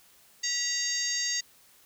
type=harmonic tone with a mistuned harmonic; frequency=932.3 Hz; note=A#5; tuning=in tune; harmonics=2 / 3 / 4 / 5 / 6 / 7 / 8; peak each=-35 / -41 / -39 / -32 / -39 / -31 / -41 dBFS; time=0.43-1.41 s; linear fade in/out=10 ms; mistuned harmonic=2; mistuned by=+74 cents; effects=white hiss -59 dBFS RMS until 1.85 s